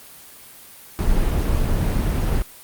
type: noise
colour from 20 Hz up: brown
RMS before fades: -19 dBFS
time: 0.99-2.42 s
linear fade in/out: 0 ms
effects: white hiss -43 dBFS RMS until 2.63 s + Opus 32 kbps